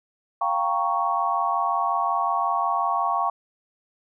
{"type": "chord", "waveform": "sine", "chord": "G half-diminished seventh", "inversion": "third", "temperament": "equal", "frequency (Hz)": [698.5, 784, 932.3, 1108.7], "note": ["F5", "G5", "Bb5", "Db6"], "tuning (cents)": [0, 0, 0, 0], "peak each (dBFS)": [-27, -27, -28, -24], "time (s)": [0.41, 3.3], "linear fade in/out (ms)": 5, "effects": []}